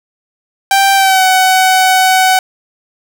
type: tone with pitch glide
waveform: sawtooth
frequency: 784 to 750.3 Hz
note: G5 to F#5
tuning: 0 to +24 cents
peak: -3 dBFS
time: 0.71-2.39 s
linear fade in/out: 2 ms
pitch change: -76 cents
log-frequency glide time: 0.95-1.23 s
effects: none